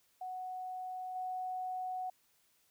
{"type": "tone with level steps", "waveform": "sine", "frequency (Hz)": 740, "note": "F#5", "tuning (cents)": 0, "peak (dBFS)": [-39, -36], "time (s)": [0.21, 2.1], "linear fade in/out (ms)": 5, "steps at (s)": 1.15, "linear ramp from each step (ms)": 10, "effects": ["white hiss -72 dBFS RMS until 2.7 s"]}